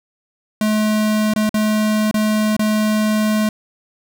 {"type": "tone with dropouts", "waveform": "square", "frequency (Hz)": 214.3, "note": "A3", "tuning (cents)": -45, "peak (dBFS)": -15, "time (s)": [0.61, 3.49], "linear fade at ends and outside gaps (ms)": 2, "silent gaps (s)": [[1.337, 1.361], [1.493, 1.542], [2.112, 2.142], [2.566, 2.593]], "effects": []}